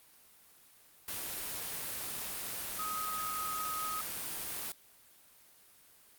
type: tone in noise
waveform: sine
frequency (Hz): 1261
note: D#6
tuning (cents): +23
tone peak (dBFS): -36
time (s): 2.79-4.01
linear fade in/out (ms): 2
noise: white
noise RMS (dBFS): -39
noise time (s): 1.08-4.72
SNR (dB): 0
effects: white hiss -61 dBFS RMS until 6.18 s + Opus 32 kbps